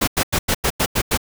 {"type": "noise bursts", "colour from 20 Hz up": "pink", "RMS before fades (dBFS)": -18, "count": 8, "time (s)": [0.01, 1.175], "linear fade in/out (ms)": 10, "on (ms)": 66, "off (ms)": 91, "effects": []}